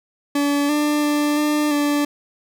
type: tone with pitch steps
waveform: 40% pulse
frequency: 286.5 / 297 / 295 / 298.9 / 291.2 Hz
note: D4 / D4 / D4 / D4 / D4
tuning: -43 / +20 / +8 / +31 / -15 cents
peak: -16 dBFS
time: 0.35-2.05 s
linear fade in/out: 5 ms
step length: 340 ms
effects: none